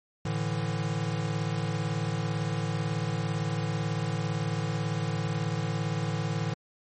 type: chord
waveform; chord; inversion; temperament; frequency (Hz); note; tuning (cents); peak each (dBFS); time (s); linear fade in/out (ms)
square; A suspended fourth; none; equal; 110 / 146.83 / 164.81; A2 / D3 / E3; 0 / 0 / 0; -33; 0.25-6.54; 5
effects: MP3 32 kbps